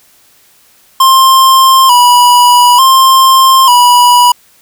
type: tone with vibrato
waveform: square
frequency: 1016 Hz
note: B5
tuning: 49 cents sharp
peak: -3 dBFS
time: 1-4.32 s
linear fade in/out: 5 ms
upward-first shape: square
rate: 0.56 Hz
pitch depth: 68 cents each way
effects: white hiss -46 dBFS RMS until 4.61 s